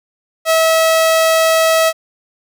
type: tone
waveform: sawtooth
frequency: 647 Hz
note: E5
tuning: 32 cents flat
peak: -6 dBFS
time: 0.45-1.93 s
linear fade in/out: 50 ms
effects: none